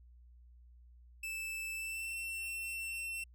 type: tone with pitch glide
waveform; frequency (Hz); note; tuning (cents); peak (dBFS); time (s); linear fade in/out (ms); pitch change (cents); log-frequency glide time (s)
45% pulse; 2637 to 2699; E7 to E7; 0 to +40; -38; 1.23-3.24; 5; +40; 1.74-2.18
effects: added 60 Hz sine -56 dBFS peak until 3.34 s